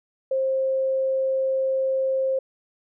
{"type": "tone", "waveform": "sine", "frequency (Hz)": 530, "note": "C5", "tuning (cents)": 22, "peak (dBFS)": -20, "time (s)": [0.31, 2.39], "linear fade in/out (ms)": 5, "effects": []}